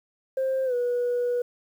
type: tone with pitch glide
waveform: sine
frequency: 528 to 487 Hz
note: C5 to B4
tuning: +16 to -24 cents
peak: -21 dBFS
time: 0.37-1.42 s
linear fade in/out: 5 ms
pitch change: -140 cents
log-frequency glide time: 0.65-0.74 s
effects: tanh soft clip ceiling -20 dBFS + 9-bit